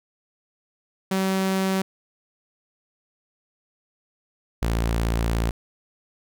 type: tone pair in turn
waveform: sawtooth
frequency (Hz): 190.8 / 56.84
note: G3 / A#1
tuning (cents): -47 / -43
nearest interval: octave + major sixth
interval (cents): 2096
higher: first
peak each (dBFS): -17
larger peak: neither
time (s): 1.11-1.82 / 4.62-5.51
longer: second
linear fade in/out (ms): 5
effects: none